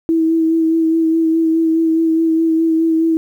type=tone with vibrato; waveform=sine; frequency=324.8 Hz; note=E4; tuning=26 cents flat; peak=-11 dBFS; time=0.09-3.17 s; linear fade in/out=0 ms; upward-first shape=sine; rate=4.8 Hz; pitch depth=21 cents each way; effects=8-bit